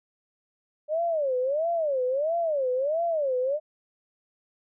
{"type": "tone with vibrato", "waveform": "sine", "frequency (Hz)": 586, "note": "D5", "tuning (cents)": -4, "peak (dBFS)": -23, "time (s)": [0.88, 3.6], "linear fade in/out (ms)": 50, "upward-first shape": "sine", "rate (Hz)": 1.5, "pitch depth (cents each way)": 270, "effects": []}